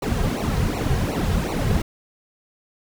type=noise with flanger; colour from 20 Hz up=brown; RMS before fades=-22 dBFS; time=0.02-1.82 s; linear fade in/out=5 ms; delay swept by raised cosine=0.59 to 3.49 ms; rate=2.7 Hz; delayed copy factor=-0.95; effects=none